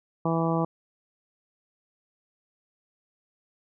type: harmonic tone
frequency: 164.8 Hz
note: E3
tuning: in tune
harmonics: 1 / 2 / 3 / 4 / 5 / 6 / 7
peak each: -26 / -29 / -31 / -32 / -33 / -34 / -34 dBFS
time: 0.25-0.65 s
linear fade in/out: 5 ms
effects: none